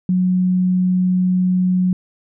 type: tone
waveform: sine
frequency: 183 Hz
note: F#3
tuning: 19 cents flat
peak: -13 dBFS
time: 0.09-1.93 s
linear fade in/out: 2 ms
effects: none

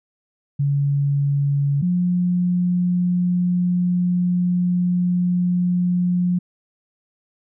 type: tone pair in turn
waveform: sine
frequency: 141.5 / 178.28 Hz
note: C#3 / F3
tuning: +36 / +36 cents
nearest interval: major third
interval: 400 cents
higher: second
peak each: -16 dBFS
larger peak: neither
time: 0.59-1.82 / 1.82-6.39 s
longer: second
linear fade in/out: 10 ms
effects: none

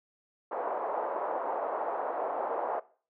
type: band-pass noise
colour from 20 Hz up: pink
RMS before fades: -33 dBFS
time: 0.51-2.8 s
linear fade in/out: 10 ms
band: 510 to 990 Hz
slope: 24 dB/octave
effects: noise-tail reverb RT60 0.4 s tail -19 dB re dry

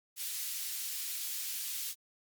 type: high-pass noise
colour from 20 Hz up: white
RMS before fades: -38 dBFS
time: 0.16-1.95 s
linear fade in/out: 50 ms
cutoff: 2800 Hz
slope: 12 dB/octave
effects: Opus 48 kbps

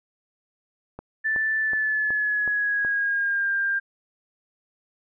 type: click train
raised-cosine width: 1 ms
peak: -22 dBFS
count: 6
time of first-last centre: 0.99-2.849 s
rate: 2.69 Hz
type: tone with pitch glide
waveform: sine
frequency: 1760 to 1595.4 Hz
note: A6 to G6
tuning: 0 to +30 cents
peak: -21 dBFS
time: 1.24-3.8 s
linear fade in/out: 20 ms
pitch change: -170 cents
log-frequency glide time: 1.59-3.51 s
effects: none

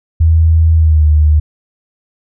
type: tone with pitch glide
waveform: sine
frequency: 81 to 76.01 Hz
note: E2 to D#2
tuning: -30 to -40 cents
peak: -5 dBFS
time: 0.2-1.4 s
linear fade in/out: 10 ms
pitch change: -110 cents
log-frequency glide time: 0.75-1.06 s
effects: none

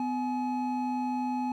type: tone pair together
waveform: triangle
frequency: 251.5 / 846 Hz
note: B3 / G#5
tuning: +32 / +32 cents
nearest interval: octave + major sixth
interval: 2100 cents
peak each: -28 / -30 dBFS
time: 0-1.52 s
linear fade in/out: 2 ms
effects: none

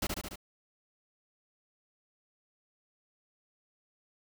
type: noise with echo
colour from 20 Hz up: pink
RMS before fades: -32 dBFS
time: 0.02-0.07 s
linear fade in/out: 5 ms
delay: 72 ms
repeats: 4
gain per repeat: -3 dB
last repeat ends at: 0.358 s
effects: none

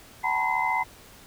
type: tone cluster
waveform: sine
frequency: 753 / 888 / 962 / 1033 / 2057 Hz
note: F#5 / A5 / B5 / C6 / C7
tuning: +30 / +16 / -46 / -22 / -30 cents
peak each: -32 / -28 / -27 / -35 / -28 dBFS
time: 0.23-0.84 s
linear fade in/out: 20 ms
effects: pink hiss -50 dBFS RMS until 1.26 s

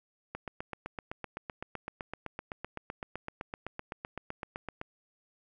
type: click train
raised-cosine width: 0.5 ms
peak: -22 dBFS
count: 36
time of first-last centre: 0.35-4.814 s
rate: 7.84 Hz
effects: none

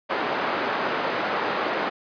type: band-pass noise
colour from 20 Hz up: white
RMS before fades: -26 dBFS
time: 0.09-1.9 s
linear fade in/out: 20 ms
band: 280 to 1300 Hz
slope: 12 dB/octave
effects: resampled to 11025 Hz

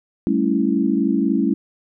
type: chord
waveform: sine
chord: A dominant seventh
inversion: third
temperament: equal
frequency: 196 / 220 / 277.2 / 329.6 Hz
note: G3 / A3 / C#4 / E4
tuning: 0 / 0 / 0 / 0 cents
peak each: -22 / -21 / -20 / -22 dBFS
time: 0.27-1.54 s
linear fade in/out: 0 ms
effects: none

